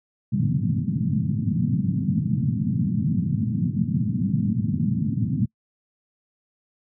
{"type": "band-pass noise", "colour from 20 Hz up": "white", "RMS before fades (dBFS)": -23, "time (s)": [0.32, 5.46], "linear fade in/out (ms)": 10, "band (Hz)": [100, 230], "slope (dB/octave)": 48, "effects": ["noise-tail reverb RT60 0.1 s tail -26 dB re dry"]}